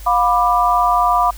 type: chord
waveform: sine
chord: B diminished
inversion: second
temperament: just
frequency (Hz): 711.2 / 987.8 / 1185.3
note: F5 / B5 / D6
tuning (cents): +31 / 0 / +16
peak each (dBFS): -16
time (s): 0.06-1.31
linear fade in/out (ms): 10
effects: added 50 Hz sine -31 dBFS peak until 1.37 s + white hiss -41 dBFS RMS until 1.37 s